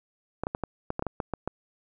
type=clicks; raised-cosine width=1 ms; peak=-15 dBFS; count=11; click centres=0.436 / 0.469 / 0.549 / 0.637 / 0.904 / 0.994 / 1.024 / 1.067 / 1.202 / 1.337 / 1.476 s; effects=none